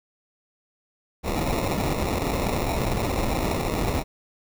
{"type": "noise with sample-and-hold", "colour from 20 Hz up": "pink", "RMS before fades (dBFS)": -25, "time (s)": [1.23, 4.04], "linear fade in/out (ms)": 50, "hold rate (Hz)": 1575, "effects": []}